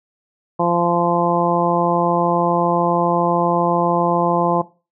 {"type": "harmonic tone", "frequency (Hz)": 172.7, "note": "F3", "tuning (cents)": -19, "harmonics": [1, 2, 3, 4, 5, 6], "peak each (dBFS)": [-22, -22, -22, -22, -22, -22], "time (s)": [0.59, 4.62], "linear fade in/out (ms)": 10, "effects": ["noise-tail reverb RT60 0.3 s tail -17 dB re dry"]}